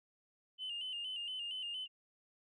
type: tone with vibrato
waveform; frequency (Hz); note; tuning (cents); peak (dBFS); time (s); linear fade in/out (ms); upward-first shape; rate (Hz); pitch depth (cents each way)
sine; 2926; F#7; -20; -38; 0.58-1.88; 50; square; 4.3; 62
effects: tanh soft clip ceiling -35 dBFS